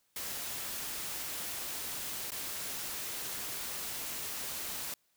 white noise with dropouts, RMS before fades -39 dBFS, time 0.16-4.94 s, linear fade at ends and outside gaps 2 ms, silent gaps 2.306-2.318 s, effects white hiss -74 dBFS RMS until 5.16 s

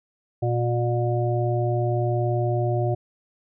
harmonic tone with a mistuned harmonic, 120 Hz, B2, 49 cents flat, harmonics 1 / 3 / 5 / 6, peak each -22 / -27 / -29 / -30 dBFS, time 0.42-2.95 s, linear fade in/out 10 ms, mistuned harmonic 1, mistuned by -17 cents, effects none

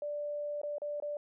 sine tone with dropouts, 587.3 Hz, D5, in tune, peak -34 dBFS, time 0.02-1.17 s, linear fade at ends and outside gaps 2 ms, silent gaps 0.616-0.633 / 0.783-0.818 / 1.001-1.023 s, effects none

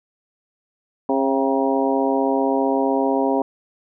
harmonic tone with a mistuned harmonic, 135.5 Hz, C#3, 39 cents flat, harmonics 2 / 3 / 4 / 5 / 6 / 7, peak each -21 / -23 / -24 / -25 / -26 / -26 dBFS, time 1.09-3.42 s, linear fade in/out 2 ms, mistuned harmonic 6, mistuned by -60 cents, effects none

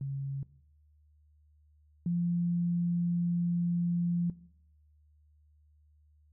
sine tone pair in turn, 137.4 / 173.11 Hz, C#3 / F3, -15 / -15 cents, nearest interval major third, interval 400 cents, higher second, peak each -32 / -27 dBFS, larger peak second, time 0.01-0.43 / 2.06-4.3 s, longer second, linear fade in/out 2 ms, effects noise-tail reverb RT60 0.7 s tail -19 dB re dry + added 75 Hz sine -61 dBFS peak until 6.32 s

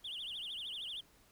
triangle tone with vibrato, 3192 Hz, G7, 31 cents sharp, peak -38 dBFS, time 0.04-1.01 s, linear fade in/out 10 ms, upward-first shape triangle, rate 13 Hz, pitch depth 250 cents each way, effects tanh soft clip ceiling -36 dBFS + pink hiss -66 dBFS RMS until 1.31 s

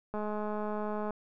click train, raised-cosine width 1 ms, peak -23 dBFS, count 205, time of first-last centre 0.14-1.107 s, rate 211 Hz, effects none

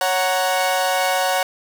sawtooth chord, F# major, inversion second, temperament equal, 554.4 / 740 / 932.3 Hz, C#5 / F#5 / A#5, 0 / 0 / 0 cents, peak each -18 / -16 / -22 dBFS, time 0.01-1.43 s, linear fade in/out 2 ms, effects 7-bit

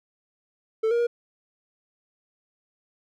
triangle tone with pitch steps, 442.5 / 471.3 / 474.7 Hz, A4 / A#4 / A#4, +10 / +19 / +31 cents, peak -18 dBFS, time 0.83-1.07 s, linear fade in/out 10 ms, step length 80 ms, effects none

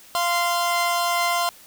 sawtooth tone pair together, 694.1 / 1040 Hz, F5 / C6, -11 / -11 cents, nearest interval perfect fifth, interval 700 cents, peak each -19 dBFS, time 0.15-1.49 s, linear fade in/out 0 ms, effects white hiss -48 dBFS RMS until 1.66 s

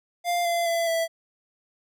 square tone with pitch steps, 698.5 / 685.7 / 673.1 / 660.8 Hz, F5 / F5 / E5 / E5, 0 / -32 / +36 / +4 cents, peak -23 dBFS, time 0.24-1.08 s, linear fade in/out 50 ms, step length 210 ms, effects none

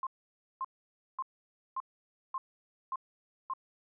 sine tone bursts, 1057 Hz, C6, 17 cents sharp, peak -32 dBFS, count 7, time 0.03-3.536 s, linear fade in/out 2 ms, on 38 ms, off 540 ms, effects none

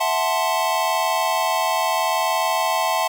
square chord, F# half-diminished seventh, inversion third, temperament equal, 659.3 / 740 / 880 / 1046.5 Hz, E5 / F#5 / A5 / C6, 0 / 0 / 0 / 0 cents, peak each -25 / -26 / -24 / -25 dBFS, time 0-3.08 s, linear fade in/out 10 ms, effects none

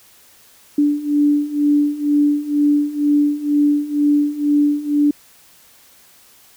sine beating tone pair, 290.9 / 293 Hz, D4 / D4, -16 / -4 cents, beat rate 2.1 Hz, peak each -18 / -15 dBFS, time 0.78-5.11 s, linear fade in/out 5 ms, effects white hiss -49 dBFS RMS until 6.56 s

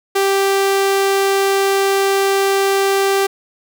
sawtooth tone, 392 Hz, G4, in tune, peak -9 dBFS, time 0.15-3.27 s, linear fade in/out 10 ms, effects none

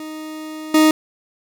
40% pulse tone with level steps, 311.1 Hz, D#4, in tune, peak -28 / -9 dBFS, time 0-0.91 s, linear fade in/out 2 ms, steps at 0.74 s, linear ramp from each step 5 ms, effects none

